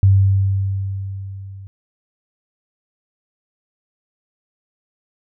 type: tone with level ramp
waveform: sine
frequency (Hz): 97.3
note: G2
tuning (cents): -12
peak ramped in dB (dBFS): -7 to -33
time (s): 0.03-1.67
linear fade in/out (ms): 0
effects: none